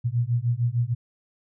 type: beating tone pair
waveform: sine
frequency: 116.54 / 123.14 Hz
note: A#2 / B2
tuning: 0 / -5 cents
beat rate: 6.6 Hz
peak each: -24 dBFS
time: 0.04-0.95 s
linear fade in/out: 20 ms
effects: none